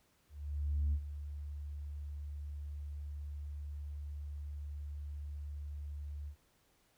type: tone with ADSR envelope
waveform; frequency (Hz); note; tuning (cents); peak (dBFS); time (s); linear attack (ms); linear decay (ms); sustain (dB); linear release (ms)
sine; 73; D2; -10; -27; 0.29-6.36; 640; 68; -13; 85
effects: tanh soft clip ceiling -27 dBFS + pink hiss -72 dBFS RMS until 6.97 s